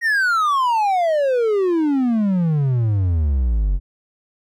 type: exponential sweep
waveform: triangle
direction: down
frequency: 1897 to 43.65 Hz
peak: -13 dBFS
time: 0.01-3.8 s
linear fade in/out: 50 ms
effects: none